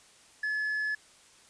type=tone with tanh clipping; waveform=sine; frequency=1715 Hz; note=A6; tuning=45 cents flat; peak=-29 dBFS; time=0.43-0.95 s; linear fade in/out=5 ms; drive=2 dB; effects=white hiss -58 dBFS RMS until 1.49 s + resampled to 22050 Hz